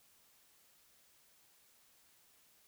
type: silence
effects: white hiss -68 dBFS RMS until 2.67 s